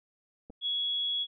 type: clicks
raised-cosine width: 2 ms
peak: -35 dBFS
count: 2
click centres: 0.499 / 0.503 s
type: tone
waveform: sine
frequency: 3352 Hz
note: G#7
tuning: 15 cents sharp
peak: -28 dBFS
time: 0.61-1.27 s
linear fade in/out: 50 ms
effects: none